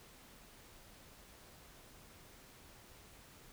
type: silence
effects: pink hiss -59 dBFS RMS until 3.52 s